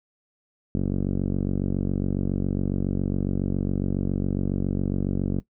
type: tone with low-pass filter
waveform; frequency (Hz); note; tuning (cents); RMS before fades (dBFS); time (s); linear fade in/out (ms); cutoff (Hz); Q
5% pulse; 47.25; F#1; +37; -25; 0.75-5.4; 0; 240; 1.1
effects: noise-tail reverb RT60 0.1 s tail -17 dB re dry